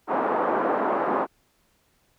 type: band-pass noise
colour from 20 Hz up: white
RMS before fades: -24 dBFS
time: 0.07-1.27 s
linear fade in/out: 50 ms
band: 240 to 1100 Hz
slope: 24 dB/octave
effects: pink hiss -66 dBFS RMS until 2.18 s